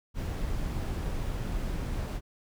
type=noise; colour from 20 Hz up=brown; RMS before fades=-32 dBFS; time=0.14-2.21 s; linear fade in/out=50 ms; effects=none